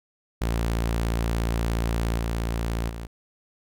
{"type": "tone with level steps", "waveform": "sawtooth", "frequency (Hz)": 57, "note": "A#1", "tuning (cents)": -38, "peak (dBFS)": [-19, -21, -29], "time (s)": [0.41, 3.07], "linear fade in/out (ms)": 10, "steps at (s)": [2.18, 2.89], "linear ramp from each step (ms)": 5, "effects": []}